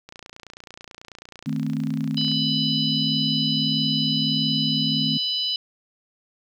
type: click train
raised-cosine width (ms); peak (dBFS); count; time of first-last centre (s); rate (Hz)
0.2; -23; 66; 0.09-2.316; 29.2
type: chord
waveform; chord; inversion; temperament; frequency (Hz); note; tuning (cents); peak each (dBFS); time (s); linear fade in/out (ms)
sine; A diminished; second; equal; 155.56 / 220 / 261.6; Eb3 / A3 / C4; 0 / 0 / 0; -27; 1.46-5.18; 10
type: harmonic tone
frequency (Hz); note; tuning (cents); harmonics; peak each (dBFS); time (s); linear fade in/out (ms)
995; B5; +13; 3 / 4 / 5; -25 / -27 / -29; 2.17-5.56; 2
effects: 9-bit